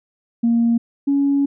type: tone pair in turn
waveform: sine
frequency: 233.1 / 280.2 Hz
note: A#3 / C#4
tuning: 0 / +19 cents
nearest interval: minor third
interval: 319 cents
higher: second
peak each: -12 / -13 dBFS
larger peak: first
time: 0.43-0.78 / 1.07-1.46 s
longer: second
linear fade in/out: 10 ms
effects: tanh soft clip ceiling -9 dBFS